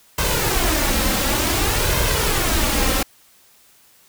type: noise with flanger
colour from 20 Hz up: pink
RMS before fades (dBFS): -19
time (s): 0.18-3.03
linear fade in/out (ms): 5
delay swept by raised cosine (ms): 1.9 to 3.8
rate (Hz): 0.55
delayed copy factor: +0.55
effects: white hiss -53 dBFS RMS until 4.08 s